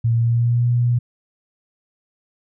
sine tone with pitch glide, 115.8 to 120.86 Hz, A#2 to B2, -11 to -37 cents, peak -14 dBFS, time 0.04-0.99 s, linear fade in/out 10 ms, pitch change +74 cents, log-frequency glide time 0.15-0.66 s, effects none

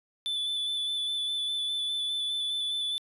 triangle tone with vibrato, 3493 Hz, A7, 13 cents flat, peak -27 dBFS, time 0.26-2.98 s, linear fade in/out 0 ms, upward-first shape square, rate 4.9 Hz, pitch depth 15 cents each way, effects resampled to 32000 Hz

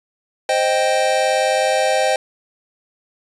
square chord, C minor, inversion none, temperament equal, 523.3 / 622.3 / 784 Hz, C5 / Eb5 / G5, 0 / 0 / 0 cents, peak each -20 dBFS, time 0.49-2.16 s, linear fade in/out 2 ms, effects resampled to 22050 Hz + 7-bit

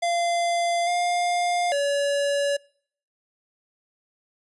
square tone with pitch steps, 689 / 705 / 568 Hz, F5 / F5 / C#5, -24 / +16 / +42 cents, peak -22 dBFS, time 0.02-2.57 s, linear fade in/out 10 ms, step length 850 ms, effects noise-tail reverb RT60 0.6 s tail -26 dB re dry + resampled to 24000 Hz

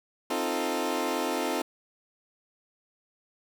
20% pulse chord, F dominant seventh, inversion second, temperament equal, 261.6 / 311.1 / 349.2 / 440 Hz, C4 / Eb4 / F4 / A4, 0 / 0 / 0 / 0 cents, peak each -28 dBFS, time 0.3-1.62 s, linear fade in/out 5 ms, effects none

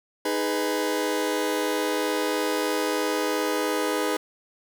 sawtooth chord, G# minor, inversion second, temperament just, 311.5 / 415.3 / 498.4 Hz, D#4 / G#4 / B4, +2 / 0 / +16 cents, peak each -24 dBFS, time 0.25-4.17 s, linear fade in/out 5 ms, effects none

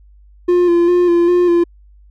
triangle tone with vibrato, 349.2 Hz, F4, in tune, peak -7 dBFS, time 0.48-1.64 s, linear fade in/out 10 ms, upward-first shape square, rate 2.5 Hz, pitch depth 26 cents each way, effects added 50 Hz sine -42 dBFS peak until 2.1 s

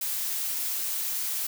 blue noise, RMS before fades -30 dBFS, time 0.01-1.47 s, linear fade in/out 5 ms, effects none

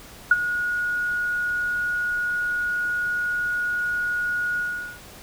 sine tone with ADSR envelope, 1448 Hz, F#6, 38 cents flat, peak -9 dBFS, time 0.31-5 s, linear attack 4 ms, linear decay 32 ms, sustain -13 dB, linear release 420 ms, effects pink hiss -44 dBFS RMS until 5.22 s

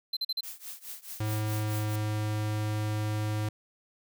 triangle tone bursts, 4090 Hz, C8, 40 cents flat, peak -27 dBFS, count 4, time 0.13-0.408 s, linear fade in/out 5 ms, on 38 ms, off 42 ms
blue noise with tremolo, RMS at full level -39 dBFS, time 0.43-1.96 s, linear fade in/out 5 ms, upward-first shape triangle, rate 4.7 Hz, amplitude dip 95%
square tone with pitch glide, 107.4 to 106.6 Hz, A2 to G#2, -41 to +46 cents, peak -29 dBFS, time 1.2-3.49 s, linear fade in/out 5 ms, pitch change -13 cents, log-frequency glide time 1.49-1.84 s
effects none

